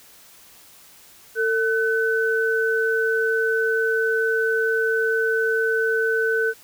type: tone pair together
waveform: sine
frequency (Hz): 448.9 / 1509.9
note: A4 / F#6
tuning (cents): +35 / +35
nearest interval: octave + major sixth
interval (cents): 2100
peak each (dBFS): -21 / -21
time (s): 1.35-6.54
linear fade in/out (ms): 50
effects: white hiss -49 dBFS RMS until 6.63 s